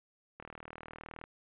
click train, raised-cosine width 0.5 ms, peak -30 dBFS, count 34, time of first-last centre 0.4-1.24 s, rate 39.3 Hz, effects resampled to 8000 Hz

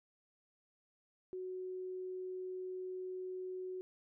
sine tone, 370 Hz, F#4, in tune, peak -40 dBFS, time 1.33-3.81 s, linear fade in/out 0 ms, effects none

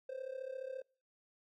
triangle tone with amplitude modulation, 523.3 Hz, C5, in tune, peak -35 dBFS, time 0.09-0.82 s, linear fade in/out 5 ms, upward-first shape sine, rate 34.5 Hz, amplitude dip 85%, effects noise-tail reverb RT60 0.4 s tail -26 dB re dry + tanh soft clip ceiling -31 dBFS

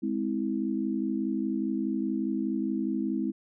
sine chord, Ab augmented, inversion none, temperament just, 207.7 / 259.6 / 324.5 Hz, Ab3 / C4 / E4, 0 / -13 / -27 cents, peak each -31 dBFS, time 0.02-3.32 s, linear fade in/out 20 ms, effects none

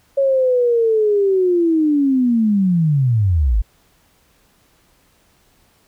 sine linear sweep, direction down, 554.4 to 44.92 Hz, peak -12 dBFS, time 0.17-3.62 s, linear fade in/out 10 ms, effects pink hiss -57 dBFS RMS until 5.87 s

